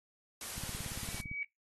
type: noise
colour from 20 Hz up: white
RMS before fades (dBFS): -42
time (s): 0.41-1.21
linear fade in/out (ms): 2
type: click train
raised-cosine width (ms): 5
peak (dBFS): -31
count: 14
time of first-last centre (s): 0.58-1.314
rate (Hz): 17.7
type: tone with exponential growth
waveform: sine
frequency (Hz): 2270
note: C#7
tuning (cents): +41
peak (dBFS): -33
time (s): 0.83-1.43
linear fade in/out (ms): 1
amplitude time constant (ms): 130
effects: noise-tail reverb RT60 0.2 s tail -22 dB re dry + AAC 32 kbps